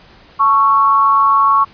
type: tone with amplitude modulation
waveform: sine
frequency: 1108.7 Hz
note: C#6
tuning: in tune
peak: -5 dBFS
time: 0.39-1.65 s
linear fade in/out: 20 ms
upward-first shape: sine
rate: 227 Hz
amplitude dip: 65%
effects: pink hiss -44 dBFS RMS until 1.73 s + resampled to 11025 Hz